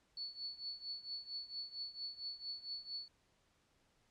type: tone with tremolo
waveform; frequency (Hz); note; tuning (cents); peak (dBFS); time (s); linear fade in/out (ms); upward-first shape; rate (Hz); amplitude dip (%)
sine; 4435; C#8; 0; -39; 0.17-3.08; 2; triangle; 4.4; 90
effects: pink hiss -75 dBFS RMS until 4.1 s + low-pass 8000 Hz 12 dB/octave

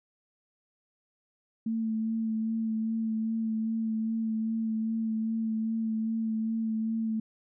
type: tone with vibrato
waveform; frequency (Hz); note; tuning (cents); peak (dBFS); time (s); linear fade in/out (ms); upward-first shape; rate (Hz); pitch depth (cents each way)
sine; 222.6; A3; +20; -27; 1.66-7.2; 5; sine; 2.5; 20
effects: none

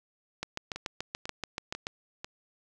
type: two click trains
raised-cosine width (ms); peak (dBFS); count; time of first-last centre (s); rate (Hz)
0.2; -16 / -20; 11 / 4; 0.43-1.869 / 0.76-2.245; 6.95 / 2.02
effects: none

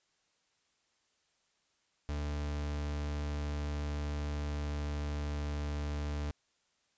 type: tone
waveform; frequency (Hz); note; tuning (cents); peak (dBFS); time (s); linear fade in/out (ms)
40% pulse; 73.42; D2; 0; -33; 2.09-6.31; 0
effects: white hiss -75 dBFS RMS until 6.97 s + resampled to 16000 Hz

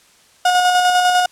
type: tone with tremolo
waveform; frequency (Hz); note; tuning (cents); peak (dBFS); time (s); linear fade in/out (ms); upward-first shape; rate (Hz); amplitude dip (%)
35% pulse; 723; F#5; -40; -9; 0.45-1.26; 5; square; 10; 30
effects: white hiss -51 dBFS RMS until 1.31 s + low-pass 9000 Hz 12 dB/octave

